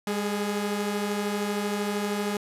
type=tone pair together; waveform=sawtooth; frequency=203.1 / 419.1 Hz; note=G#3 / G#4; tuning=-38 / +16 cents; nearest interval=octave + minor second; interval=1254 cents; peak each=-24 / -27 dBFS; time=0.07-2.37 s; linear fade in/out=2 ms; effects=resampled to 32000 Hz